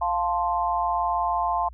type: chord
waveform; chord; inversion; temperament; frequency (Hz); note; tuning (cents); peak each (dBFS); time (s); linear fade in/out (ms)
sine; F major; none; equal; 698.5 / 880 / 1046.5; F5 / A5 / C6; 0 / 0 / 0; -26; 0.01-1.69; 10
effects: added 60 Hz sine -41 dBFS peak until 1.73 s